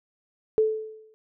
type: tone with exponential decay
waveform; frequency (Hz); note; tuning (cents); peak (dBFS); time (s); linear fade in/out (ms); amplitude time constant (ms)
sine; 436.2; A4; -15; -15; 0.58-1.14; 0; 120
effects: none

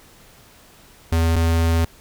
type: tone pair in turn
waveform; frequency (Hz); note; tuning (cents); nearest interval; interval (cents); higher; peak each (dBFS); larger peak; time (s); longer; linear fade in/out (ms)
square; 82.41 / 82.7; E2 / E2; 0 / +6; unison; 6; second; -16; neither; 1.12-1.36 / 1.36-1.85; second; 5
effects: pink hiss -49 dBFS RMS until 2 s

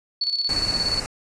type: tone with tremolo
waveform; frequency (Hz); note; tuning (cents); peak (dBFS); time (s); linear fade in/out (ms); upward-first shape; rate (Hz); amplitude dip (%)
sine; 4435; C#8; 0; -19; 0.21-1; 5; square; 17; 60
type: band-stop noise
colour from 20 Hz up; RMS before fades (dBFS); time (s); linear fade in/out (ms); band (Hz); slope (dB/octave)
pink; -30; 0.49-1.06; 0; 2800 to 4000; 96
effects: resampled to 22050 Hz

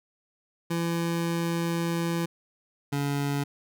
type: tone pair in turn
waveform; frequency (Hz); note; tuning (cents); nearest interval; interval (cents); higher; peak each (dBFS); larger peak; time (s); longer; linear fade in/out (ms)
25% pulse; 168.5 / 142.08; E3 / C#3; +38 / +43; minor third; 295; first; -22; neither; 0.7-2.26 / 2.92-3.44; first; 10
effects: none

